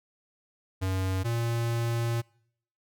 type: tone pair in turn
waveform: square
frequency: 94.3 / 116.78 Hz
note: F#2 / A#2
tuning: +33 / +4 cents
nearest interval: major third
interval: 371 cents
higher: second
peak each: -27 dBFS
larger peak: neither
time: 0.81-1.24 / 1.24-2.22 s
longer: second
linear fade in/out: 20 ms
effects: noise-tail reverb RT60 0.7 s tail -26 dB re dry